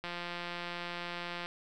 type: click train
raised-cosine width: 0.3 ms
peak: -23 dBFS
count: 248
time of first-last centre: 0.04-1.46 s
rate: 174 Hz
effects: none